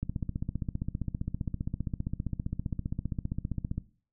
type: click train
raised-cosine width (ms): 5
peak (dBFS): -19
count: 58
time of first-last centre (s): 0.03-3.78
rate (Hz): 15.2
effects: noise-tail reverb RT60 0.4 s tail -17 dB re dry